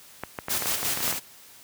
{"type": "clicks", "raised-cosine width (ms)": 0.5, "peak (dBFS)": -15, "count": 10, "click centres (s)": [0.236, 0.388, 0.484, 0.623, 0.658, 0.83, 0.974, 1.005, 1.079, 1.126]}
{"type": "noise with tremolo", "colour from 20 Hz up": "white", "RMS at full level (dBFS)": -26, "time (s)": [0.49, 1.2], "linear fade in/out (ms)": 20, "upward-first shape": "square", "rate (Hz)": 5.6, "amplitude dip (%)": 45}
{"effects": ["white hiss -50 dBFS RMS until 1.63 s", "high-pass 60 Hz 12 dB/octave"]}